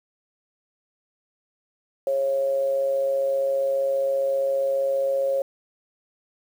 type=tone with amplitude modulation; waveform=sine; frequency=546 Hz; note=C#5; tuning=26 cents flat; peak=-18 dBFS; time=2.07-5.42 s; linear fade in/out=2 ms; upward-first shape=sine; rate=135 Hz; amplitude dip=45%; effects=8-bit